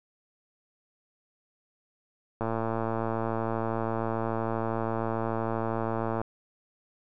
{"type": "click train", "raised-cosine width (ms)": 1, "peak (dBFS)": -16, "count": 431, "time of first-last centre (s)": [2.41, 6.215], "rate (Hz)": 113, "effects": []}